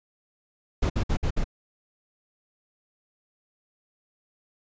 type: noise bursts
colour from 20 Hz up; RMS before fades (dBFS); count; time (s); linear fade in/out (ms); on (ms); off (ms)
brown; -23; 5; 0.82-1.443; 10; 79; 57
effects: resampled to 16000 Hz